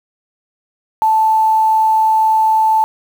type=tone with quantisation; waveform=sine; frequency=878 Hz; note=A5; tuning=4 cents flat; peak=-9 dBFS; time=1.02-2.84 s; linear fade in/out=0 ms; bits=6; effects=none